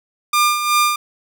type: tone with tremolo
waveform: sawtooth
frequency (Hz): 1200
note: D6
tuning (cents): +37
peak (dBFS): -8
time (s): 0.33-0.96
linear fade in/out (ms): 5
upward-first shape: sine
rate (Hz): 2.7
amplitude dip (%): 60
effects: none